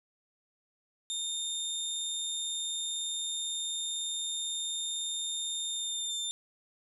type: tone with pitch glide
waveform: 25% pulse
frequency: 3639 to 3599 Hz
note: A#7 to A7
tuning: -42 to +38 cents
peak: -28 dBFS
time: 1.1-6.31 s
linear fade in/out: 0 ms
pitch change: -20 cents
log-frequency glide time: 5.68-6.16 s
effects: none